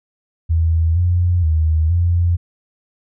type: tone with pitch steps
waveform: sine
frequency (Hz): 81.8 / 88.3 / 79.2 / 86.6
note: E2 / F2 / D#2 / F2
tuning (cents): -13 / +20 / +31 / -14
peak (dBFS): -12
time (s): 0.49-2.37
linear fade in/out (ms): 20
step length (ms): 470
effects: none